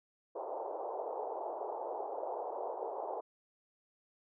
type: band-pass noise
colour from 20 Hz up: white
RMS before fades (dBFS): -40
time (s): 0.35-3.21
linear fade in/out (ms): 10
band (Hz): 390 to 900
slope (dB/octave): 48
effects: none